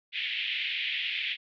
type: band-pass noise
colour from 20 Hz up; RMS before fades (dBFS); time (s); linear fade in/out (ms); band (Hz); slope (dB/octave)
white; -32; 0.12-1.37; 50; 2000 to 3400; 48
effects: none